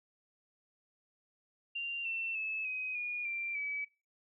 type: tone with pitch steps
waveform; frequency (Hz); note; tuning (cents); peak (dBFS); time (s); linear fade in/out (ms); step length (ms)
sine; 2778 / 2690 / 2604 / 2521 / 2441 / 2363 / 2288; F7 / E7 / E7 / D#7 / D#7 / D7 / D7; -10 / +34 / -22 / +22 / -34 / +10 / -46; -34; 1.75-3.85; 10; 300
effects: noise-tail reverb RT60 0.3 s tail -21 dB re dry